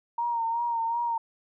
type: tone with vibrato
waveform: sine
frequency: 930 Hz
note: A#5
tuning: 4 cents flat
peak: -25 dBFS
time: 0.18-1.18 s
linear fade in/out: 5 ms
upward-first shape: sine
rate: 2.7 Hz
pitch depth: 40 cents each way
effects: none